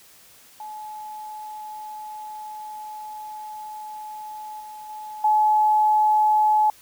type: tone with level steps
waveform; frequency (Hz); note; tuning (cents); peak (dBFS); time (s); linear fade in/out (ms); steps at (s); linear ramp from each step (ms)
sine; 854; G#5; +48; -33 / -36 / -33 / -15; 0.6-6.7; 2; 4.6 / 4.89 / 5.24; 5
effects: white hiss -51 dBFS RMS until 6.81 s